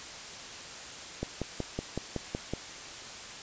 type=click train; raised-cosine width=2 ms; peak=-18 dBFS; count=8; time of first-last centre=1.23-2.536 s; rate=5.36 Hz; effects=white hiss -43 dBFS RMS until 3.42 s + resampled to 16000 Hz